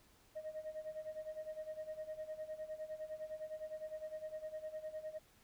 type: tone with tremolo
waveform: sine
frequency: 622.3 Hz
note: D#5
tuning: in tune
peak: -38 dBFS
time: 0.35-5.19 s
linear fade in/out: 20 ms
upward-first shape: sine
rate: 9.8 Hz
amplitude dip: 85%
effects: tanh soft clip ceiling -39 dBFS + pink hiss -68 dBFS RMS until 5.43 s